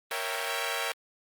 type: chord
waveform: 10% pulse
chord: A# diminished seventh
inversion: none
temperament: equal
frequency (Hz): 466.2 / 554.4 / 659.3 / 784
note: A#4 / C#5 / E5 / G5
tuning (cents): 0 / 0 / 0 / 0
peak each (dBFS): -27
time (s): 0.11-0.92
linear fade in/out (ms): 2
effects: Opus 24 kbps